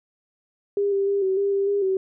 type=tone with pitch steps; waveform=sine; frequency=403.3 / 394.7 / 399.7 / 380.3 / 399.1 / 395.2 / 403.7 / 380.9 Hz; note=G4 / G4 / G4 / F#4 / G4 / G4 / G#4 / G4; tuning=+49 / +12 / +34 / +48 / +31 / +14 / -49 / -50 cents; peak=-19 dBFS; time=0.77-1.97 s; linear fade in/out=2 ms; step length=150 ms; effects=none